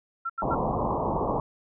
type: tone bursts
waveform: sine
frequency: 1356 Hz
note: E6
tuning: 49 cents sharp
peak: -27 dBFS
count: 3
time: 0.25-0.551 s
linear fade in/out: 10 ms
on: 47 ms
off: 80 ms
type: low-pass noise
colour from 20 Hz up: white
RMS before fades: -27 dBFS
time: 0.42-1.4 s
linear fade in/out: 2 ms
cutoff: 1100 Hz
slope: 96 dB/octave
effects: none